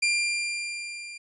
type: tone with level ramp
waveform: sawtooth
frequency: 2387 Hz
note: D7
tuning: 28 cents sharp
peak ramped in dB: -17 to -35 dBFS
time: 0.02-1.18 s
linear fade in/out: 10 ms
effects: resampled to 24000 Hz